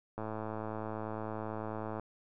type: click train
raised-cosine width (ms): 1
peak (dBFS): -25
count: 199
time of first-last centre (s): 0.18-1.997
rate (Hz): 109
effects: none